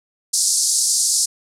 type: band-pass noise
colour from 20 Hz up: white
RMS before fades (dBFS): -18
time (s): 0.33-1.26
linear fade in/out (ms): 10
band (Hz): 4600 to 9900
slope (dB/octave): 48
effects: none